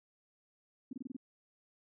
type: tone bursts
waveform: sine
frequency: 259.4 Hz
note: C4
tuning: 15 cents flat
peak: -38 dBFS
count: 6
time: 0.91-1.166 s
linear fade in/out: 5 ms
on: 21 ms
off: 26 ms
effects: none